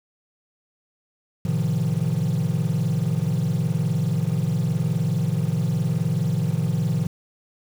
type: chord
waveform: triangle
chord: F dominant seventh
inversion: first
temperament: equal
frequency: 110 / 130.81 / 155.56 / 174.61 Hz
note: A2 / C3 / Eb3 / F3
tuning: 0 / 0 / 0 / 0 cents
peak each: -25 / -23 / -21 / -23 dBFS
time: 1.45-7.07 s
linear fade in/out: 5 ms
effects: tanh soft clip ceiling -13 dBFS + 7-bit